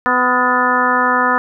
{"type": "harmonic tone with a mistuned harmonic", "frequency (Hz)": 250.5, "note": "B3", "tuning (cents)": 25, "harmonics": [1, 2, 3, 4, 5, 6, 7], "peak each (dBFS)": [-22, -22, -22, -17, -17, -20, -19], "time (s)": [0.06, 1.38], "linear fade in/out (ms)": 0, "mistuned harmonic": 6, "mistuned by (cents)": -61, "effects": []}